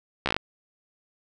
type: slowing click train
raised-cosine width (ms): 0.3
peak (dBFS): -8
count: 7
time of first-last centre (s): 0.26-0.365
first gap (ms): 14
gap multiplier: 1.09
effects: none